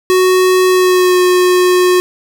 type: tone with pitch glide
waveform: square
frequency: 370 to 362.6 Hz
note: F#4 to F#4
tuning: 0 to -35 cents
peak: -8 dBFS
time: 0.1-2 s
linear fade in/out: 0 ms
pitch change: -35 cents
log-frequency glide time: 0.67-1.19 s
effects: none